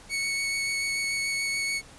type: tone with vibrato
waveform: sawtooth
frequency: 2217 Hz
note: C#7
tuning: in tune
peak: -23 dBFS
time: 0.09-1.82 s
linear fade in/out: 50 ms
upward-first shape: sine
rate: 6.9 Hz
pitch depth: 9 cents each way
effects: pink hiss -50 dBFS RMS until 1.98 s + resampled to 24000 Hz